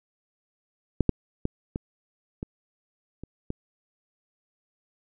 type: clicks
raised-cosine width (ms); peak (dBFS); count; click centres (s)
3; -7 / -6 / -12 / -16 / -19 / -25 / -17; 7; 1.007 / 1.093 / 1.454 / 1.759 / 2.429 / 3.236 / 3.504
effects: none